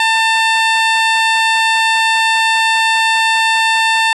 15% pulse tone, 895 Hz, A5, 29 cents sharp, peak -4 dBFS, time 0-4.13 s, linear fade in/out 2 ms, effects low-pass 7000 Hz 12 dB/octave

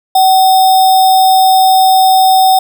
sine tone with sample-and-hold, 758 Hz, F#5, 42 cents sharp, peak -4 dBFS, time 0.15-2.59 s, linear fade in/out 5 ms, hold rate 4410 Hz, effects none

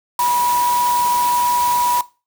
sine tone in noise, 973 Hz, B5, 26 cents flat, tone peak -15 dBFS, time 0.19-2.01 s, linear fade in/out 2 ms, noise white, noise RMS -26 dBFS, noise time 0.19-2.01 s, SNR +8 dB, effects noise-tail reverb RT60 0.3 s tail -19 dB re dry

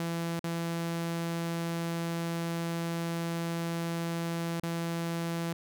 sawtooth tone with dropouts, 167.9 Hz, E3, 32 cents sharp, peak -27 dBFS, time 0-5.53 s, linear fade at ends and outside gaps 2 ms, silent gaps 0.394-0.441 / 4.599-4.633 s, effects none

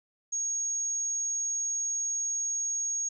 sine tone, 6580 Hz, G#8, 17 cents flat, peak -28 dBFS, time 0.32-3.09 s, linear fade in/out 10 ms, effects none

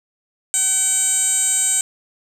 15% pulse tone with band-pass filter, 763 Hz, G5, 47 cents flat, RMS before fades -18 dBFS, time 0.54-1.81 s, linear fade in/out 0 ms, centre 8100 Hz, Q 6.9, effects none

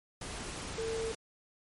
sine tone in noise, 450.7 Hz, A4, 42 cents sharp, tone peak -33 dBFS, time 0.78-1.12 s, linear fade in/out 5 ms, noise pink, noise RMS -41 dBFS, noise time 0.21-1.15 s, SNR +5 dB, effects MP3 48 kbps

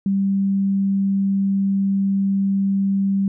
sine tone, 196 Hz, G3, in tune, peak -16 dBFS, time 0.06-3.28 s, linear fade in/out 2 ms, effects none

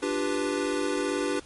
square chord, G dominant seventh, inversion second, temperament equal, 293.7 / 349.2 / 392 / 493.9 Hz, D4 / F4 / G4 / B4, 0 / 0 / 0 / 0 cents, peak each -31 / -34 / -31 / -33 dBFS, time 0.02-1.4 s, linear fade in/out 10 ms, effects pink hiss -51 dBFS RMS until 1.45 s + MP3 48 kbps

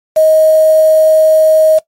sine tone with quantisation, 629 Hz, D#5, 19 cents sharp, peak -4 dBFS, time 0.16-1.79 s, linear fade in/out 10 ms, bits 4, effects noise-tail reverb RT60 0.1 s tail -19 dB re dry + MP3 64 kbps

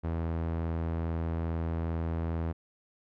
sawtooth tone with low-pass filter, 82.4 Hz, E2, in tune, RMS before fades -32 dBFS, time 0.03-2.53 s, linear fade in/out 20 ms, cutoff 1400 Hz, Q 0.55, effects none

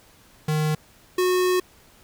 square tone pair in turn, 153.9 / 365.1 Hz, D#3 / F#4, -19 / -23 cents, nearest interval octave + minor third, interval 1496 cents, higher second, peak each -21 / -19 dBFS, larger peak second, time 0.48-0.75 / 1.18-1.6 s, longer second, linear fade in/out 5 ms, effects pink hiss -54 dBFS RMS until 2.03 s

